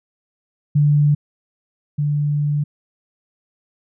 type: tone pair in turn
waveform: sine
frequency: 146.83 / 146.83 Hz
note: D3 / D3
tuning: 0 / 0 cents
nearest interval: unison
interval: 0 cents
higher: neither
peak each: -11 / -16 dBFS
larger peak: first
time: 0.75-1.15 / 1.98-2.64 s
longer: second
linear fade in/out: 10 ms
effects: none